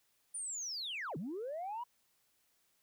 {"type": "linear two-way sweep", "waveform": "sine", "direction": "down then up", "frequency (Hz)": [9510, 138.59, 992], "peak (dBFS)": -37, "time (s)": [0.34, 1.84], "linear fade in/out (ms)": 10, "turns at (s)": 1.17, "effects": ["tanh soft clip ceiling -35 dBFS", "white hiss -75 dBFS RMS until 2.82 s"]}